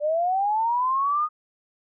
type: linear sweep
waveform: sine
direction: up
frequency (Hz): 580 to 1243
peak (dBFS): -20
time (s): 0-1.29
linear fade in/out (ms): 50
effects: none